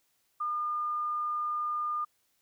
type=tone; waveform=sine; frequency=1211 Hz; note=D#6; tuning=47 cents flat; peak=-29 dBFS; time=0.4-2.05 s; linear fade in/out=10 ms; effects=white hiss -73 dBFS RMS until 2.41 s